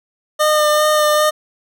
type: tone with vibrato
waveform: 25% pulse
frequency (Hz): 606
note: D#5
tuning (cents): -46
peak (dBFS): -8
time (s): 0.39-1.31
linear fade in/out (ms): 20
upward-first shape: sine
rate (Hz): 2.5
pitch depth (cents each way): 15
effects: none